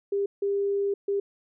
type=tone bursts at uneven times; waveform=sine; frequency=400 Hz; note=G4; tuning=35 cents sharp; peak=-23 dBFS; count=3; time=0.12-0.26 / 0.42-0.94 / 1.08-1.2 s; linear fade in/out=5 ms; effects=none